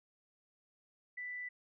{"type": "tone", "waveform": "sine", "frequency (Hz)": 1982, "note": "B6", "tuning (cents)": 6, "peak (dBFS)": -40, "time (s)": [1.17, 1.49], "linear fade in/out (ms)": 10, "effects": []}